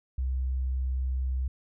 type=tone; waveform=sine; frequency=64.6 Hz; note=C2; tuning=21 cents flat; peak=-26 dBFS; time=0.18-1.48 s; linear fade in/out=5 ms; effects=none